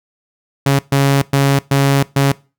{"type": "tone bursts at uneven times", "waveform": "sawtooth", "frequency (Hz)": 138.59, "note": "C#3", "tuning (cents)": 0, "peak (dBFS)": -6, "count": 5, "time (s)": [[0.66, 0.79], [0.92, 1.22], [1.33, 1.59], [1.71, 2.03], [2.16, 2.32]], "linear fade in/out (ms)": 5, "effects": ["noise-tail reverb RT60 0.3 s tail -21 dB re dry"]}